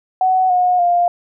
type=tone with pitch steps; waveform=sine; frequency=747 / 723.6 / 701 Hz; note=F#5 / F#5 / F5; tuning=+16 / -39 / +6 cents; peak=-11 dBFS; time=0.21-1.08 s; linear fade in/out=2 ms; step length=290 ms; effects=none